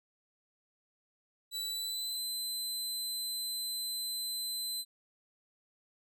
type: tone with pitch glide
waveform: sawtooth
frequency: 3951 to 4050 Hz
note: B7 to B7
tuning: 0 to +43 cents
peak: -32 dBFS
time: 1.51-4.85 s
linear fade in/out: 50 ms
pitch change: +43 cents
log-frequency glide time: 1.68-2.2 s
effects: none